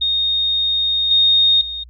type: tone with level steps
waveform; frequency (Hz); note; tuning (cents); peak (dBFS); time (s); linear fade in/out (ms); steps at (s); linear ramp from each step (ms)
sine; 3700; A#7; -14; -15 / -10 / -24; 0.01-1.84; 10; 1.11 / 1.61; 2
effects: added 60 Hz sine -39 dBFS peak until 1.89 s